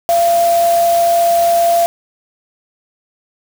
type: tone in noise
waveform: sine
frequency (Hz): 684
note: F5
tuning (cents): -36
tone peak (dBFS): -9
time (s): 0.09-1.86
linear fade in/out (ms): 0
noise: white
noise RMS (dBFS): -25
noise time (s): 0.09-1.86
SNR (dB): +13
effects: none